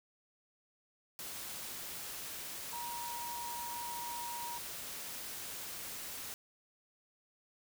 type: tone in noise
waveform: sine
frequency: 950 Hz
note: A#5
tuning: 33 cents sharp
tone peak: -41 dBFS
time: 2.73-4.58 s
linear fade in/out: 0 ms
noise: white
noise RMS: -44 dBFS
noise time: 1.19-6.34 s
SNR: 0 dB
effects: none